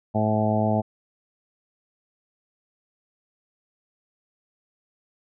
harmonic tone with a mistuned harmonic, 107.9 Hz, A2, 33 cents flat, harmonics 1 / 2 / 3 / 4 / 5 / 6 / 7 / 8, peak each -25 / -24 / -33 / -33 / -32 / -26 / -29 / -32 dBFS, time 0.14-0.82 s, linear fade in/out 20 ms, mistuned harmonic 8, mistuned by -17 cents, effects none

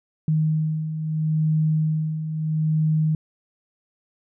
sine beating tone pair, 155.56 / 156.32 Hz, D#3 / D#3, 0 / +8 cents, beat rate 0.76 Hz, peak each -27 / -20 dBFS, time 0.28-3.15 s, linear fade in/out 2 ms, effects none

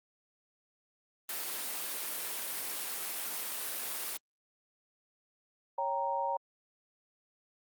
white noise, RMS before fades -37 dBFS, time 1.29-4.17 s, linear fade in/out 2 ms
sine chord, G diminished, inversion second, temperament equal, 554.4 / 784 / 932.3 Hz, Db5 / G5 / Bb5, 0 / 0 / 0 cents, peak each -36 / -37 / -32 dBFS, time 5.78-6.37 s, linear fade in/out 5 ms
effects high-pass 300 Hz 12 dB/octave + Opus 32 kbps

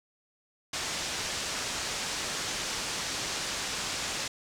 white low-pass noise, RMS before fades -34 dBFS, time 0.73-4.28 s, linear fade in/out 5 ms, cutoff 7200 Hz, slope 24 dB/octave, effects none

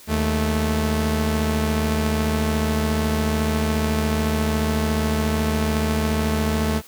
sawtooth tone pair together, 77.48 / 218.4 Hz, D#2 / A3, -7 / -13 cents, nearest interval octave + tritone, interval 1794 cents, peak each -18 dBFS, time 0.07-6.82 s, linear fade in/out 50 ms, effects white hiss -46 dBFS RMS until 6.87 s

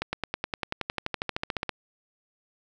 accelerating click train, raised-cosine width 0.3 ms, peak -12 dBFS, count 21, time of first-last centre 0.02-1.693 s, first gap 110 ms, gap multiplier 0.97, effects none

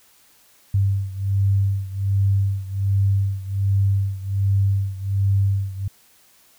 sine beating tone pair, 98 / 99.3 Hz, G2 / G2, 0 / +23 cents, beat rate 1.3 Hz, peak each -19 / -22 dBFS, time 0.74-5.88 s, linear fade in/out 5 ms, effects white hiss -55 dBFS RMS until 6.58 s

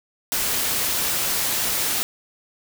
white noise, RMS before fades -23 dBFS, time 0.32-2.03 s, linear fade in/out 0 ms, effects none

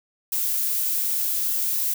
violet noise, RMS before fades -24 dBFS, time 0.32-1.94 s, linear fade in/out 5 ms, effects none

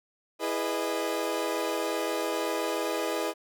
30% pulse chord, E major seventh, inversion none, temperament equal with one note detuned, 329.6 / 415.3 / 493.9 / 611.6 Hz, E4 / G#4 / B4 / D#5, 0 / 0 / 0 / -30 cents, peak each -31 dBFS, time 0.39-3.34 s, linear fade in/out 50 ms, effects none

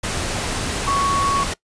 sine tone in noise, 1113 Hz, C#6, 7 cents sharp, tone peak -17 dBFS, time 0.87-1.44 s, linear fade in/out 10 ms, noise pink, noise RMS -24 dBFS, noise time 0.03-1.54 s, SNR +4 dB, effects noise-tail reverb RT60 0.1 s tail -20 dB re dry + resampled to 22050 Hz

